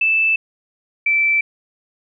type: tone pair in turn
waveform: sine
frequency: 2637 / 2328 Hz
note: E7 / D7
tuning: 0 / -16 cents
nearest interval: major second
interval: 216 cents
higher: first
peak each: -13 dBFS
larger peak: neither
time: 0.01-0.36 / 1.06-1.41 s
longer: neither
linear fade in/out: 5 ms
effects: none